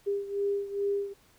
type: beating tone pair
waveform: sine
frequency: 400.9 / 403.3 Hz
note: G4 / G4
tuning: +39 / +49 cents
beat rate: 2.4 Hz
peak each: -29 / -33 dBFS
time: 0.06-1.14 s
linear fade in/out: 20 ms
effects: pink hiss -62 dBFS RMS until 1.38 s